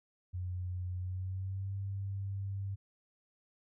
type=tone with pitch glide; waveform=sine; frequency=90.6 to 98.23 Hz; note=F#2 to G2; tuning=-36 to +4 cents; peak=-35 dBFS; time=0.33-2.76 s; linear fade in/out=20 ms; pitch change=+140 cents; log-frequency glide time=0.96-1.75 s; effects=none